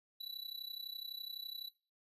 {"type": "tone with amplitude modulation", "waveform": "square", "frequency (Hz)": 3951, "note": "B7", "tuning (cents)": 0, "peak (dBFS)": -40, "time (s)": [0.2, 1.69], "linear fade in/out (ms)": 10, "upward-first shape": "sine", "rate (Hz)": 31.9, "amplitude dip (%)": 80, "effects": ["noise-tail reverb RT60 0.3 s tail -17 dB re dry", "resampled to 32000 Hz"]}